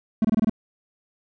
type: tone bursts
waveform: triangle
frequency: 219.9 Hz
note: A3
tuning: 1 cent flat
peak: -14 dBFS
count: 6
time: 0.22-0.496 s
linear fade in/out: 2 ms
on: 26 ms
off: 24 ms
effects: none